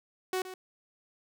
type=tone with echo; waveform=sawtooth; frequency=371.9 Hz; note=F#4; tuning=9 cents sharp; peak=-25 dBFS; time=0.33-0.42 s; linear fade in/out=2 ms; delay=120 ms; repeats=1; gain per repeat=-12 dB; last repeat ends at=0.54 s; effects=none